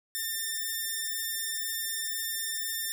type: tone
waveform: 5% pulse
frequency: 1798 Hz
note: A6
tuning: 37 cents sharp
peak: -20 dBFS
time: 0.15-2.92 s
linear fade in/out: 0 ms
effects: none